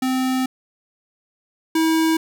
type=tone pair in turn; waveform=square; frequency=258.9 / 322.1 Hz; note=C4 / E4; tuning=-18 / -40 cents; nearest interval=major third; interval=378 cents; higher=second; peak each=-19 / -16 dBFS; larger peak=second; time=0.02-0.46 / 1.75-2.17 s; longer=first; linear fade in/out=5 ms; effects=none